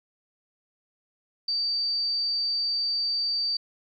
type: tone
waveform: sine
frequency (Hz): 4629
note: D8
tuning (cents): -26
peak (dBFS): -24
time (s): 1.48-3.57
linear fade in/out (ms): 5
effects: 11-bit